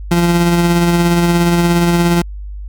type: tone with tremolo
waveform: 30% pulse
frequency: 172.1 Hz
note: F3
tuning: 25 cents flat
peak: -6 dBFS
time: 0.11-2.22 s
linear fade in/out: 5 ms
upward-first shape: sine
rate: 17 Hz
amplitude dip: 30%
effects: added 50 Hz sine -24 dBFS peak until 2.68 s